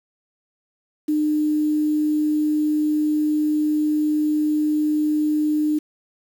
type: tone with quantisation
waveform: sine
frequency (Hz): 303.1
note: D#4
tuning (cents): -45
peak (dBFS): -17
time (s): 1.08-5.79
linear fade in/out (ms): 10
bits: 7
effects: none